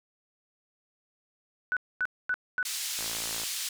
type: tone bursts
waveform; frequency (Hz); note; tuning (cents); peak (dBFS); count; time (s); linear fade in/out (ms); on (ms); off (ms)
sine; 1489; F#6; +11; -25; 4; 1.72-2.628; 0; 47; 240
type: band-pass noise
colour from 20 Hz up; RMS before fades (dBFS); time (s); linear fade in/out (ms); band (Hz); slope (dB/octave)
pink; -34; 2.65-3.69; 5; 3600 to 12000; 12
type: click train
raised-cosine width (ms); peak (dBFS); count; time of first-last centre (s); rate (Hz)
0.5; -25; 26; 2.99-3.435; 56.2
effects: none